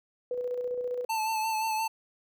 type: tone with tremolo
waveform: sine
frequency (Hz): 493.9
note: B4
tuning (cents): 0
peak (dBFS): -28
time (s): 0.31-1.05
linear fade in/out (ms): 2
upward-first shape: square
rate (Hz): 15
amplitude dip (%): 35
type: tone with vibrato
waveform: square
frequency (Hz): 880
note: A5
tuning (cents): 0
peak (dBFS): -28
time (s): 1.09-1.88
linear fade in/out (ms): 10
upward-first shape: sine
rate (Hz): 5.7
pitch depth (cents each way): 30
effects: none